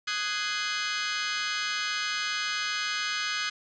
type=chord; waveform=20% pulse; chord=Ab dominant seventh; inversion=second; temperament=just; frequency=1245.9 / 1495.1 / 1661.2 / 2077 Hz; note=Eb6 / Gb6 / Ab6 / C7; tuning=+2 / +18 / 0 / -13 cents; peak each=-29 dBFS; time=0.07-3.5 s; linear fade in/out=10 ms; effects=resampled to 16000 Hz + 8-bit